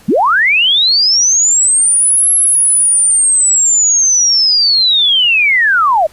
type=linear two-way sweep; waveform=sine; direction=up then down; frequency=154.1 to 11200 to 582 Hz; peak=-7 dBFS; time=0.08-6.07 s; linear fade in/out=10 ms; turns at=2.31 s; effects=pink hiss -43 dBFS RMS until 6.12 s + resampled to 32000 Hz